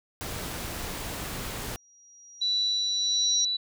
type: noise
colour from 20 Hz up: pink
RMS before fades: -35 dBFS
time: 0.21-1.76 s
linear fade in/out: 0 ms
type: tone with exponential growth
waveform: sine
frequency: 5740 Hz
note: F8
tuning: 47 cents sharp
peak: -23 dBFS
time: 1.56-3.45 s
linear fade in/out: 5 ms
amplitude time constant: 410 ms
type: tone with tremolo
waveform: sine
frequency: 3951 Hz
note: B7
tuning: in tune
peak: -23 dBFS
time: 2.41-3.57 s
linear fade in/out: 10 ms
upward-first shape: sine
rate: 1.5 Hz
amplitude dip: 25%
effects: none